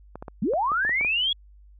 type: clicks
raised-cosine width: 1 ms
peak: -22 dBFS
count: 9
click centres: 0.156 / 0.225 / 0.282 / 0.536 / 0.718 / 0.85 / 0.894 / 1.011 / 1.048 s
type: linear sweep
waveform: sine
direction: up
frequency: 159.9 to 3385 Hz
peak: -21 dBFS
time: 0.42-1.33 s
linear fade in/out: 5 ms
effects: added 50 Hz sine -48 dBFS peak until 1.79 s